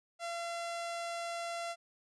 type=tone; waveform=sawtooth; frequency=682 Hz; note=F5; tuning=41 cents flat; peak=-33 dBFS; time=0.19-1.76 s; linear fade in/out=50 ms; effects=resampled to 22050 Hz